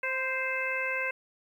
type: harmonic tone with a mistuned harmonic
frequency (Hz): 523.3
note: C5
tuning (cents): 0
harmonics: 1 / 2 / 3 / 4 / 5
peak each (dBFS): -36 / -39 / -34 / -33 / -34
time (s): 0.03-1.11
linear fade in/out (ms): 5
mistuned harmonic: 2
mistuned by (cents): -26
effects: 10-bit